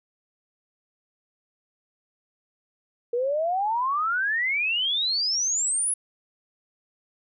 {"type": "exponential sweep", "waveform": "sine", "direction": "up", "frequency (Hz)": [466.2, 10548], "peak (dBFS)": -22, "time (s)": [3.13, 5.94], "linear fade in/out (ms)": 5, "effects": []}